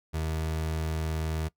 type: tone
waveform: 30% pulse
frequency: 79.3 Hz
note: D#2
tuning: 33 cents sharp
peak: -26 dBFS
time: 0.13-1.49 s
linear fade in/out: 20 ms
effects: noise-tail reverb RT60 0.1 s tail -21 dB re dry